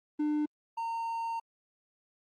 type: tone pair in turn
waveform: triangle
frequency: 300 / 916.8 Hz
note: D4 / A#5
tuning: +37 / -29 cents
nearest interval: octave + perfect fifth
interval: 1934 cents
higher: second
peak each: -25 / -30 dBFS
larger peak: first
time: 0.19-0.46 / 0.77-1.4 s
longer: second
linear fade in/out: 10 ms
effects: Opus 24 kbps